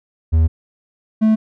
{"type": "tone pair in turn", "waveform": "triangle", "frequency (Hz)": [80.5, 218.4], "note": ["E2", "A3"], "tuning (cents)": [-41, -13], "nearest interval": "octave + perfect fourth", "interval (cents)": 1728, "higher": "second", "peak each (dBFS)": [-8, -8], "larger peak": "neither", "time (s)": [[0.32, 0.48], [1.21, 1.36]], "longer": "first", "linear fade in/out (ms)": 20, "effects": []}